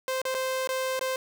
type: tone with dropouts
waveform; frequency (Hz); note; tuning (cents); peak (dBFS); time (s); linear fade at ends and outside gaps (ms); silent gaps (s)
sawtooth; 521; C5; -7; -23; 0.08-1.16; 1; 0.217-0.252 / 0.344-0.348 / 0.674-0.69 / 0.993-1.011
effects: none